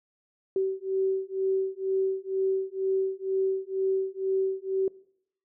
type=beating tone pair; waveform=sine; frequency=382 / 384.1 Hz; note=G4 / G4; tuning=-45 / -35 cents; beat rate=2.1 Hz; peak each=-28 dBFS; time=0.56-4.88 s; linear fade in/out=2 ms; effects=noise-tail reverb RT60 0.7 s tail -22 dB re dry